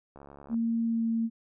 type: click train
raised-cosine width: 1 ms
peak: -34 dBFS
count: 28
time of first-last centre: 0.16-0.543 s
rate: 70.5 Hz
type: tone with pitch glide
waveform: sine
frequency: 229.6 to 227.6 Hz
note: A#3 to A#3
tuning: -26 to -41 cents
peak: -25 dBFS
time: 0.49-1.3 s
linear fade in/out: 50 ms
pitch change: -15 cents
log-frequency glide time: 0.85-1.05 s
effects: none